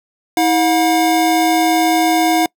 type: tone pair together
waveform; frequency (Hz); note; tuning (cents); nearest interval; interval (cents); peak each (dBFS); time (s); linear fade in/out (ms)
square; 322.5 / 721.1; E4 / F#5; -38 / -45; octave + major second; 1393; -15; 0.37-2.46; 2
effects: noise-tail reverb RT60 0.1 s tail -26 dB re dry